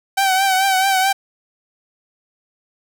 sawtooth tone with vibrato, 767 Hz, G5, 38 cents flat, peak -10 dBFS, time 0.17-1.13 s, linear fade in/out 10 ms, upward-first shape triangle, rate 4.6 Hz, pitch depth 57 cents each way, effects none

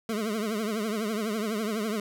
25% pulse tone with vibrato, 215.9 Hz, A3, 33 cents flat, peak -24 dBFS, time 0.09-2 s, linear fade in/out 2 ms, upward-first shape triangle, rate 12 Hz, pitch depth 130 cents each way, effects none

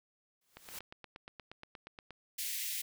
white noise with exponential growth, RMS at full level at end -42 dBFS, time 0.41-0.79 s, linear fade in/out 5 ms, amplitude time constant 81 ms
click train, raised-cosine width 0.3 ms, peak -31 dBFS, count 14, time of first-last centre 0.57-2.107 s, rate 8.46 Hz
white high-pass noise, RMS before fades -38 dBFS, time 2.38-2.82 s, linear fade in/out 10 ms, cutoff 1900 Hz, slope 48 dB/octave
effects none

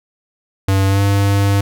square tone with pitch glide, 97 to 99.78 Hz, G2 to G2, -18 to +31 cents, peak -12 dBFS, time 0.68-1.61 s, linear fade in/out 5 ms, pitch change +49 cents, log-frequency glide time 0.87-1.01 s, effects none

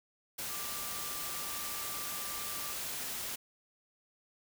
sine tone in noise, 1180 Hz, D6, 8 cents sharp, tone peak -47 dBFS, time 0.49-2.73 s, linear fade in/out 10 ms, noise white, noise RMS -39 dBFS, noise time 0.38-3.36 s, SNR -11 dB, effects none

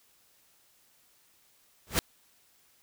pink noise with exponential growth, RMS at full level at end -20 dBFS, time 1.87-1.99 s, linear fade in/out 0 ms, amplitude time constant 25 ms, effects white hiss -65 dBFS RMS until 2.82 s

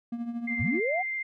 triangle tone with tremolo, 235.1 Hz, A#3, 15 cents sharp, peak -26 dBFS, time 0.12-0.8 s, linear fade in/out 5 ms, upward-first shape triangle, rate 13 Hz, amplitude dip 70%
sine tone with vibrato, 2093 Hz, C7, in tune, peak -29 dBFS, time 0.47-1.23 s, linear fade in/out 10 ms, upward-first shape sine, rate 15 Hz, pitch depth 10 cents each way
sine linear sweep, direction up, 59.3 to 778 Hz, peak -26 dBFS, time 0.59-1.03 s, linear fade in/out 20 ms
effects none

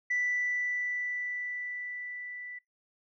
sine tone with level ramp, 1975.5 Hz, B6, in tune, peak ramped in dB -25 to -40 dBFS, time 0.1-2.59 s, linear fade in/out 10 ms, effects noise-tail reverb RT60 0.2 s tail -25 dB re dry + tanh soft clip ceiling -23 dBFS

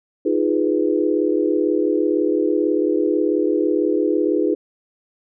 sine chord, F half-diminished seventh, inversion third, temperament equal, 311.1 / 349.2 / 415.3 / 493.9 Hz, Eb4 / F4 / Ab4 / Cb5, 0 / 0 / 0 / 0 cents, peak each -20 / -21 / -21 / -24 dBFS, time 0.25-4.55 s, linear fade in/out 10 ms, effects none

